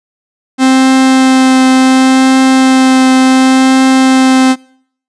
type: tone with vibrato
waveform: 45% pulse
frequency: 261.6 Hz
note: C4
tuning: in tune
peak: -4 dBFS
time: 0.58-4.56 s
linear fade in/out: 50 ms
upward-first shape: triangle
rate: 0.69 Hz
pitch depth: 11 cents each way
effects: noise-tail reverb RT60 0.6 s tail -24 dB re dry + resampled to 22050 Hz